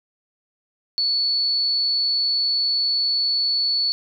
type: tone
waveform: sine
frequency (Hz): 4435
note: C#8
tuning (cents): 0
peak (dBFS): -18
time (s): 0.98-3.92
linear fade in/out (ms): 0
effects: none